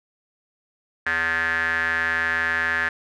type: tone with band-pass filter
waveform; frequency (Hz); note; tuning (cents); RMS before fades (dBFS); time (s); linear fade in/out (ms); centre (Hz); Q
square; 82.1; E2; -6; -23; 1.06-2.89; 5; 1700; 9.2
effects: none